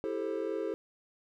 triangle chord, A minor seventh, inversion second, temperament just, 330 / 396 / 440 / 528 Hz, E4 / G4 / A4 / C5, +2 / +18 / 0 / +16 cents, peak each -36 / -35 / -34 / -37 dBFS, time 0.04-0.74 s, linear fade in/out 0 ms, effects none

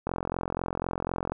click train, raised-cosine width 1 ms, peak -15 dBFS, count 56, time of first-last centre 0.07-1.32 s, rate 44 Hz, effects none

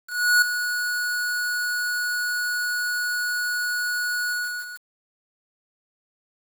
square tone with ADSR envelope, 1461 Hz, F#6, 22 cents flat, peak -14 dBFS, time 0.07-4.84 s, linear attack 350 ms, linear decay 4 ms, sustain -10 dB, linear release 520 ms, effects 7-bit

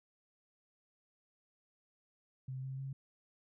sine tone with pitch steps, 130.81 / 133.02 / 135.27 Hz, C3 / C3 / C#3, 0 / +29 / -42 cents, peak -39 dBFS, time 2.48-2.93 s, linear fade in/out 5 ms, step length 150 ms, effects none

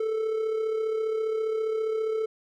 triangle tone with amplitude modulation, 440 Hz, A4, in tune, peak -21 dBFS, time 0-2.26 s, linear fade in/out 5 ms, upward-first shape sine, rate 34.9 Hz, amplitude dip 45%, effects none

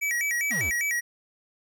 square tone with vibrato, 2093 Hz, C7, in tune, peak -25 dBFS, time 0.01-1.01 s, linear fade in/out 20 ms, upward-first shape square, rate 5 Hz, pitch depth 160 cents each way
square exponential sweep, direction down, 283.5 to 59.1 Hz, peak -33 dBFS, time 0.5-0.71 s, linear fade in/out 20 ms
effects none

